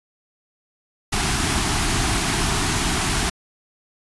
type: band-stop noise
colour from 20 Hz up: pink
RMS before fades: -21 dBFS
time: 1.12-3.3 s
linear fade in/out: 10 ms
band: 420 to 650 Hz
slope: 96 dB/octave
effects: resampled to 24000 Hz